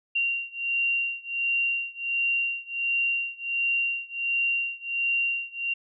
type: beating tone pair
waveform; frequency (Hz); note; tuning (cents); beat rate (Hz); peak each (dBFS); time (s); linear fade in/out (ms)
sine; 2763 / 2764.4; F7 / F7; -19 / -18; 1.4; -27 / -28; 0.15-5.74; 10
effects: none